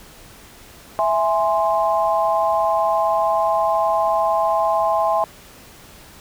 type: chord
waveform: sine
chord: E augmented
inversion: none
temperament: equal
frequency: 659.3 / 830.6 / 1046.5 Hz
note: E5 / G#5 / B#5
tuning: 0 / 0 / 0 cents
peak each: -19 / -20 / -21 dBFS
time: 0.99-5.24 s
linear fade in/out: 0 ms
effects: pink hiss -44 dBFS RMS until 6.2 s